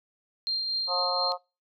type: tone with tremolo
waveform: sine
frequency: 4186 Hz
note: C8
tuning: in tune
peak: -25 dBFS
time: 0.47-1.32 s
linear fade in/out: 0 ms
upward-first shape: triangle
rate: 4.2 Hz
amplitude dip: 35%
type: harmonic tone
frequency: 179.1 Hz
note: F3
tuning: 44 cents sharp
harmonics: 3 / 4 / 5 / 6 / 7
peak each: -32 / -33 / -34 / -35 / -35 dBFS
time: 0.87-1.38 s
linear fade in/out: 50 ms
effects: noise-tail reverb RT60 0.3 s tail -26 dB re dry